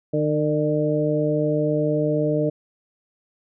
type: harmonic tone with a mistuned harmonic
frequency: 151.7 Hz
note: D#3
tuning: 44 cents flat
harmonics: 1 / 2 / 3 / 4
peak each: -24 / -24 / -24 / -24 dBFS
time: 0.13-2.5 s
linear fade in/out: 10 ms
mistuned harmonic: 4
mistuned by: -18 cents
effects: none